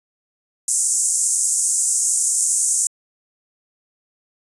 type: band-pass noise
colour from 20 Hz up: pink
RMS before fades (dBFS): -19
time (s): 0.68-2.87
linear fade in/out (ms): 2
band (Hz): 6800 to 9500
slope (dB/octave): 48
effects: resampled to 24000 Hz